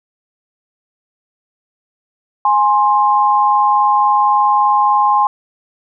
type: tone pair together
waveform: sine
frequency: 830.6 / 1054.1 Hz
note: G#5 / C6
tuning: 0 / +13 cents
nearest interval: major third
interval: 413 cents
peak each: -12 / -12 dBFS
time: 2.45-5.27 s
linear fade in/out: 2 ms
effects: none